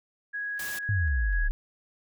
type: tone with tremolo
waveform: sine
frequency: 1661.2 Hz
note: G#6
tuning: in tune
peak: -30 dBFS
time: 0.33-1.49 s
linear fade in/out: 20 ms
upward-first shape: square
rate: 2 Hz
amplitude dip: 25%
type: noise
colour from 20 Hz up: white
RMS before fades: -38 dBFS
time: 0.59-0.79 s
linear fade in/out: 5 ms
type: exponential sweep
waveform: sine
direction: down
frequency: 109.1 to 32.57 Hz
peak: -23 dBFS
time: 0.89-1.51 s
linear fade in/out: 0 ms
effects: none